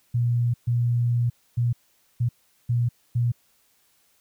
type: tone bursts at uneven times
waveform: sine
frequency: 119.8 Hz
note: A#2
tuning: 48 cents sharp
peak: -19 dBFS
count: 6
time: 0.14-0.54 / 0.67-1.3 / 1.57-1.73 / 2.2-2.29 / 2.69-2.89 / 3.15-3.32 s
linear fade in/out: 10 ms
effects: white hiss -64 dBFS RMS until 4.2 s